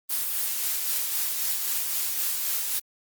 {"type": "noise with tremolo", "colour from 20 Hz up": "blue", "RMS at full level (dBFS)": -26, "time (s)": [0.09, 2.8], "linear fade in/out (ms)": 20, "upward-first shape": "sine", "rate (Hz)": 3.8, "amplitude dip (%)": 30, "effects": ["Opus 32 kbps"]}